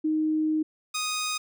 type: tone pair in turn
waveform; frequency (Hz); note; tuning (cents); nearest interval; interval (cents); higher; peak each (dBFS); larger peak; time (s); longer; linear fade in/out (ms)
sine / 10% pulse; 311.1 / 1244.4; D#4 / D#6; 0 / 0; 2 octaves; 2400; second; -22 / -19; second; 0.04-0.63 / 0.94-1.38; first; 10
effects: none